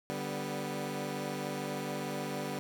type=chord; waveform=15% pulse; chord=G major; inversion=second; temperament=equal with one note detuned; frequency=146.83 / 194.31 / 246.9 Hz; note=D3 / G3 / B3; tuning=0 / -15 / 0 cents; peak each=-33 dBFS; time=0.1-2.59 s; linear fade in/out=0 ms; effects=none